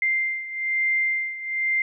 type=beating tone pair; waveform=sine; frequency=2093 / 2094.1 Hz; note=C7 / C7; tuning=0 / +1 cents; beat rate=1.1 Hz; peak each=-23 / -27 dBFS; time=0.02-1.82 s; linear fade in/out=2 ms; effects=none